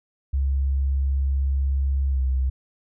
sine tone with pitch glide, 68.1 to 65.21 Hz, C#2 to C2, -30 to -5 cents, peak -19 dBFS, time 0.33-2.5 s, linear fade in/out 10 ms, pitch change -75 cents, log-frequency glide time 2.1-2.2 s, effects none

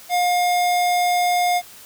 square tone, 712 Hz, F5, 33 cents sharp, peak -17 dBFS, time 0.09-1.62 s, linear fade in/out 50 ms, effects white hiss -43 dBFS RMS until 1.85 s

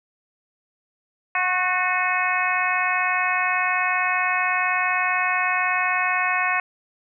harmonic tone with a mistuned harmonic, 364.2 Hz, F#4, 27 cents flat, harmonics 2 / 3 / 4 / 5 / 6 / 7, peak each -27 / -25 / -28 / -26 / -27 / -26 dBFS, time 1.35-6.6 s, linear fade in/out 2 ms, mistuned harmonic 4, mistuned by +34 cents, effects none

